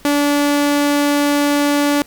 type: tone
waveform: sawtooth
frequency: 288.9 Hz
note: D4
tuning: 28 cents flat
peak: -9 dBFS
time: 0.05-2.02 s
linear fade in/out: 0 ms
effects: pink hiss -45 dBFS RMS until 2.06 s